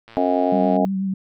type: click train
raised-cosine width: 0.3 ms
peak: -27 dBFS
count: 79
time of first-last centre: 0.08-0.764 s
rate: 114 Hz
type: harmonic tone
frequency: 90.4 Hz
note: F#2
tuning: 40 cents flat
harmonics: 3 / 4 / 5 / 6 / 7 / 8 / 9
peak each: -21 / -30 / -25 / -31 / -21 / -25 / -25 dBFS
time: 0.17-0.85 s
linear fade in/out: 0 ms
type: tone with vibrato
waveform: sine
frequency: 192.5 Hz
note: G3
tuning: 31 cents flat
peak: -20 dBFS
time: 0.52-1.14 s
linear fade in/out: 5 ms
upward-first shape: triangle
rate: 8.2 Hz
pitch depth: 34 cents each way
effects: none